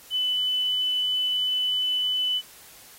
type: tone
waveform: sine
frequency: 3001 Hz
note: F#7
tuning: 24 cents sharp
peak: -22 dBFS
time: 0.1-2.42 s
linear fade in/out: 50 ms
effects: white hiss -49 dBFS RMS until 2.98 s + AAC 48 kbps